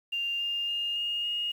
sine tone with pitch steps, 2794 / 2810 / 2826 / 2843 / 2859 Hz, F7 / F7 / F7 / F7 / F7, 0 / +10 / +20 / +30 / +40 cents, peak -28 dBFS, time 0.12-1.52 s, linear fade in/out 10 ms, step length 280 ms, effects 9-bit

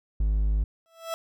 triangle tone, 51.91 Hz, G#1, in tune, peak -19 dBFS, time 0.2-0.64 s, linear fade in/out 5 ms
30% pulse tone with exponential growth, 659.3 Hz, E5, in tune, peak -24 dBFS, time 0.86-1.14 s, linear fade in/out 0 ms, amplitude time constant 60 ms
effects none

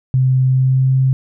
sine tone with pitch glide, 130 to 131.89 Hz, C3 to C3, -11 to +14 cents, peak -10 dBFS, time 0.14-1.13 s, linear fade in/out 0 ms, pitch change +25 cents, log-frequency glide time 0.46-0.94 s, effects none

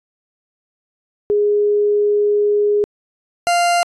sine / 40% pulse tone pair in turn, 414 / 696.3 Hz, G#4 / F5, -5 / -5 cents, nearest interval major sixth, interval 900 cents, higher second, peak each -12 dBFS, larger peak neither, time 1.3-2.84 / 3.47-3.83 s, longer first, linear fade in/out 0 ms, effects resampled to 24000 Hz

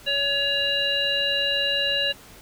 harmonic tone, 562 Hz, C#5, 24 cents sharp, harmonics 1 / 3 / 5 / 7, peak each -30 / -29 / -23 / -27 dBFS, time 0.06-2.13 s, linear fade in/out 20 ms, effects pink hiss -47 dBFS RMS until 2.41 s

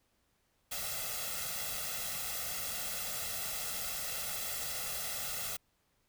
white noise with comb filter, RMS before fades -38 dBFS, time 0.71-5.57 s, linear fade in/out 10 ms, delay 1.5 ms, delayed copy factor +0.9, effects pink hiss -75 dBFS RMS until 6.08 s

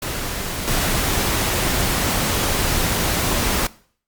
pink noise with level steps, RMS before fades -26 / -20 dBFS, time 0.02-3.67 s, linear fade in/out 5 ms, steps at 0.67 s, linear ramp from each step 10 ms, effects noise-tail reverb RT60 0.5 s tail -20 dB re dry + Opus 48 kbps

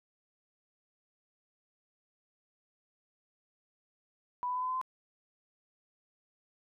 sine tone with pitch steps, 987.8 / 996.4 / 1005.1 / 1013.8 / 1022.6 / 1031.5 Hz, B5 / B5 / B5 / B5 / C6 / C6, 0 / +15 / +30 / +45 / -40 / -25 cents, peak -31 dBFS, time 4.43-4.814 s, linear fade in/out 0 ms, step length 64 ms, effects none

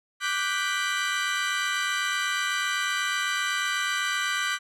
30% pulse chord, G major seventh, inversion second, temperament equal, 1174.7 / 1480 / 1568 / 1975.5 Hz, D6 / F#6 / G6 / B6, 0 / 0 / 0 / 0 cents, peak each -28 dBFS, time 0.2-4.59 s, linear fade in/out 50 ms, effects low-pass 9000 Hz 12 dB/octave

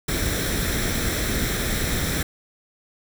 pink noise with comb filter, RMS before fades -24 dBFS, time 0.08-2.23 s, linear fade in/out 5 ms, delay 0.53 ms, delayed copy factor +0.6, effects none

